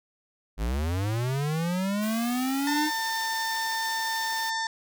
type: linear sweep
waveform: square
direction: up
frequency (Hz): 48.21 to 311.1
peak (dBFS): -26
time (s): 0.57-2.91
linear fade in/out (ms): 50
type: high-pass noise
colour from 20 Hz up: white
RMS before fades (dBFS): -40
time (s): 2.01-4.51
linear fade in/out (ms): 20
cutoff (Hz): 400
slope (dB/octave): 12
type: harmonic tone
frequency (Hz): 897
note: A5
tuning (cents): +33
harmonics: 1 / 2 / 4 / 5 / 6 / 7 / 8 / 9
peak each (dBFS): -30 / -31 / -38 / -40 / -37 / -44 / -47 / -48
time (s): 2.67-4.67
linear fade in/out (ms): 2
effects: none